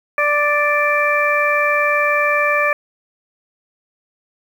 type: harmonic tone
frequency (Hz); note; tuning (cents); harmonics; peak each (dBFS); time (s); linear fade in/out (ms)
587.3; D5; 0; 1 / 2 / 3 / 4; -19 / -19 / -19 / -19; 0.18-2.73; 2
effects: 7-bit